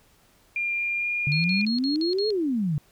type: tone with pitch glide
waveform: sine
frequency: 2399 to 2420 Hz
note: D7 to D#7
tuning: +36 to -49 cents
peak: -24 dBFS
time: 0.56-1.65 s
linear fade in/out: 2 ms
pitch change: +15 cents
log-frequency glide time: 0.97-1.07 s
type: exponential two-way sweep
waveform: sine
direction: up then down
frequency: 139.5 to 440 to 139.5 Hz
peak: -22 dBFS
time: 1.27-2.78 s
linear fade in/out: 0 ms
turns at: 2.29 s
type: tone bursts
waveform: sine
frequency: 4284 Hz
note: C8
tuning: 40 cents sharp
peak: -28 dBFS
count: 6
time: 1.32-2.305 s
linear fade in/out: 0 ms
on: 120 ms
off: 53 ms
effects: pink hiss -60 dBFS RMS until 2.91 s